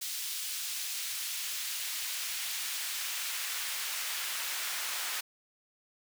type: noise with high-pass filter sweep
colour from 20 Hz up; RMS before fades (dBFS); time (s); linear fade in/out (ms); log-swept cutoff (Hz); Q
pink; -36; 0.01-5.21; 10; 3700 to 1400; 0.74
effects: none